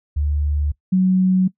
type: tone pair in turn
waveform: sine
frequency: 73.42 / 186.08 Hz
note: D2 / F#3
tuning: 0 / +10 cents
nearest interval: octave + major third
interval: 1610 cents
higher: second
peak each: -17 / -12 dBFS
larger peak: second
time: 0.16-0.72 / 0.92-1.48 s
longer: neither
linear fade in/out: 10 ms
effects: noise-tail reverb RT60 0.1 s tail -20 dB re dry